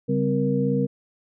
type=tone cluster; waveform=sine; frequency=140.1 / 196.3 / 259 / 471.9 Hz; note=C#3 / G3 / C4 / A#4; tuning=+19 / +3 / -17 / +21 cents; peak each=-25 dBFS; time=0.08-0.87 s; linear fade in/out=20 ms; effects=none